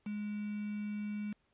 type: tone with quantisation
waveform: sine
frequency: 208.4 Hz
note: G#3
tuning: 6 cents sharp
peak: -36 dBFS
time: 0.06-1.33 s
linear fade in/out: 5 ms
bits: 8
effects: pink hiss -75 dBFS RMS until 1.53 s + resampled to 8000 Hz